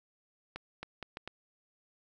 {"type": "accelerating click train", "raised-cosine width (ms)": 0.3, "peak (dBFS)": -24, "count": 5, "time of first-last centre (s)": [0.56, 1.276], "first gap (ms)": 270, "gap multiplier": 0.73, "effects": []}